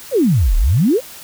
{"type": "exponential two-way sweep", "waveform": "sine", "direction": "down then up", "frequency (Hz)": [602, 34.5, 569], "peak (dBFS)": -10, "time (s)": [0.11, 1.01], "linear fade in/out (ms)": 50, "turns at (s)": 0.56, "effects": ["white hiss -36 dBFS RMS until 1.23 s"]}